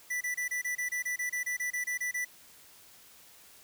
square tone bursts, 1975.5 Hz, B6, in tune, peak -31 dBFS, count 16, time 0.1-2.25 s, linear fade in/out 10 ms, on 110 ms, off 26 ms, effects white hiss -56 dBFS RMS until 3.63 s

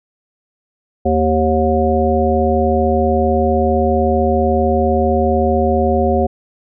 harmonic tone with a mistuned harmonic, 77.78 Hz, D#2, in tune, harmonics 1 / 3 / 5 / 7 / 9, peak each -18 / -18 / -18 / -18 / -18 dBFS, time 1.05-6.27 s, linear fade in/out 10 ms, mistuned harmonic 9, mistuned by +47 cents, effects none

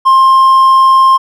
triangle tone with hard clipping, 1059 Hz, C6, 21 cents sharp, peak -4 dBFS, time 0.05-1.18 s, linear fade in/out 20 ms, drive 5 dB, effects none

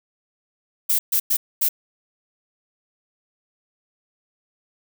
violet noise bursts at uneven times, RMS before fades -19 dBFS, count 4, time 0.89-0.99 / 1.12-1.2 / 1.3-1.37 / 1.61-1.69 s, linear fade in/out 10 ms, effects none

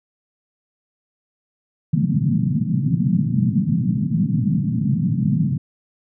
pink band-pass noise, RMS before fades -19 dBFS, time 1.93-5.58 s, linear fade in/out 5 ms, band 120 to 230 Hz, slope 48 dB/octave, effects none

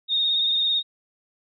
sine tone with vibrato, 3697 Hz, A#7, 15 cents flat, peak -19 dBFS, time 0.08-0.83 s, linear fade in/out 50 ms, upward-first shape sine, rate 18 Hz, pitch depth 35 cents each way, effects none

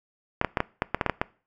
clicks, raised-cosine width 0.5 ms, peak -7 dBFS, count 10, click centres 0.414 / 0.447 / 0.572 / 0.604 / 0.821 / 0.946 / 1.012 / 1.063 / 1.097 / 1.215 s, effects noise-tail reverb RT60 0.4 s tail -22 dB re dry

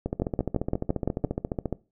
two click trains, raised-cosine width 2 ms, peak -11 / -14 dBFS, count 7 / 25, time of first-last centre 0.22-1.247 / 0.06-1.727 s, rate 5.84 / 14.4 Hz, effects noise-tail reverb RT60 0.3 s tail -20 dB re dry

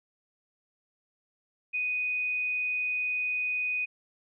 sine tone, 2489 Hz, D#7, in tune, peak -27 dBFS, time 1.73-3.86 s, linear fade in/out 20 ms, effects none

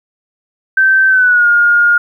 sine tone with pitch glide, 1551 to 1422.3 Hz, G6 to F6, -19 to +31 cents, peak -6 dBFS, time 0.77-1.98 s, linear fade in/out 5 ms, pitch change -150 cents, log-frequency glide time 1.08-1.47 s, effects 8-bit

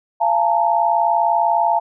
sine tone cluster, 686 / 854 / 914 Hz, F5 / G#5 / A#5, -31 / +48 / -34 cents, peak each -18 dBFS, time 0.2-1.8 s, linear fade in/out 20 ms, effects none

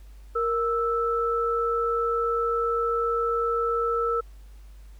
sine tone pair together, 466.2 / 1318.6 Hz, A#4 / E6, 0 / 0 cents, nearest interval octave + tritone, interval 1800 cents, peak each -25 dBFS, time 0.35-4.21 s, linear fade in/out 10 ms, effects added 50 Hz sine -43 dBFS peak until 4.99 s + pink hiss -61 dBFS RMS until 4.99 s

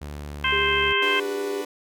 sawtooth tone with pitch glide, 73.4 to 72.43 Hz, D2 to D2, 0 to -23 cents, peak -29 dBFS, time 0.01-0.93 s, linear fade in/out 10 ms, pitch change -23 cents, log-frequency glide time 0.17-0.76 s
harmonic tone, 523.3 Hz, C5, in tune, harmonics 2 / 3 / 4 / 5 / 6, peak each -26 / -26 / -26 / -26 / -26 dBFS, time 0.44-1.2 s, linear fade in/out 5 ms
sine tone with vibrato, 402.4 Hz, G4, 45 cents sharp, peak -26 dBFS, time 0.52-1.62 s, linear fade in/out 5 ms, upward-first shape sine, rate 13 Hz, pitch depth 14 cents each way
sawtooth chord, B minor, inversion first, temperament equal, 293.7 / 370 / 493.9 Hz, D4 / F#4 / B4, 0 / 0 / 0 cents, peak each -30 / -33 / -31 dBFS, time 1.02-1.65 s, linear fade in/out 5 ms
effects none

